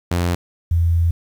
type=tone pair in turn; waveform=sawtooth / sine; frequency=87.31 / 84.24 Hz; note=F2 / E2; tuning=0 / +38 cents; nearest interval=minor second; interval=62 cents; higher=first; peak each=-13 dBFS; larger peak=neither; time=0.11-0.35 / 0.71-1.11 s; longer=second; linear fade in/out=5 ms; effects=8-bit